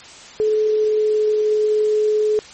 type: tone with pitch glide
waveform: sine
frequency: 430 to 426.5 Hz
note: A4 to G#4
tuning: -40 to +46 cents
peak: -14 dBFS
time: 0.4-2.39 s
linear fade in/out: 0 ms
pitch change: -14 cents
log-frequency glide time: 0.64-1.38 s
effects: white hiss -40 dBFS RMS until 2.53 s + MP3 32 kbps